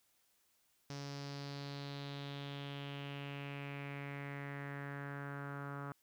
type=tone with low-pass filter sweep; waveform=sawtooth; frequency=141.2 Hz; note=C#3; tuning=32 cents sharp; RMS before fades=-45 dBFS; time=0.9-5.92 s; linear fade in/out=0 ms; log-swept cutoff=5500 to 1300 Hz; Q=4.1; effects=white hiss -75 dBFS RMS until 6.02 s